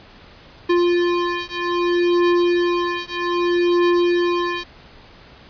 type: beating tone pair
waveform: square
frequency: 349.2 / 349.83 Hz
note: F4 / F4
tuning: 0 / +3 cents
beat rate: 0.63 Hz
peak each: -20 dBFS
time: 0.69-4.64 s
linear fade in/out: 10 ms
effects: pink hiss -45 dBFS RMS until 5.49 s + resampled to 11025 Hz